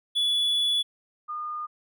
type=tone pair in turn; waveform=triangle / sine; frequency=3423 / 1218.6 Hz; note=A7 / D#6; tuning=-48 / -36 cents; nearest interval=octave + tritone; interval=1788 cents; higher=first; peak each=-20 / -30 dBFS; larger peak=first; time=0.15-0.83 / 1.28-1.67 s; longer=first; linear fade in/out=20 ms; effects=none